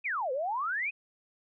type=exponential two-way sweep; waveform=sine; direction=down then up; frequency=2586 to 493.9 to 2586 Hz; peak=-29 dBFS; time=0.04-0.91 s; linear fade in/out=20 ms; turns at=0.32 s; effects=none